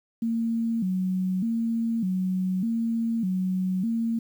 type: tone with vibrato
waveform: sine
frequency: 206.3 Hz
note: G#3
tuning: 11 cents flat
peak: -23 dBFS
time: 0.22-4.19 s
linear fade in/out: 5 ms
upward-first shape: square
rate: 0.83 Hz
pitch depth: 180 cents each way
effects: 9-bit